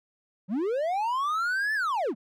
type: linear two-way sweep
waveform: triangle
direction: up then down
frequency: 168.3 to 1774 to 168.3 Hz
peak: -23 dBFS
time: 0.48-2.15 s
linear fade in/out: 50 ms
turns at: 1.74 s
effects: none